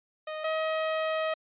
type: tone pair in turn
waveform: sawtooth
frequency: 621 / 633.7 Hz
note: D#5 / D#5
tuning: -3 / +32 cents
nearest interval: unison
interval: 35 cents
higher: second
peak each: -30 / -23 dBFS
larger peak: second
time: 0.27-0.44 / 0.44-1.34 s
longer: second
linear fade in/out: 5 ms
effects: resampled to 8000 Hz